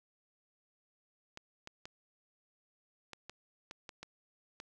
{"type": "clicks", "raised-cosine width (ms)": 0.2, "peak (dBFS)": -28, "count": 9, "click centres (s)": [1.374, 1.674, 1.855, 3.133, 3.296, 3.711, 3.892, 4.03, 4.601], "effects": []}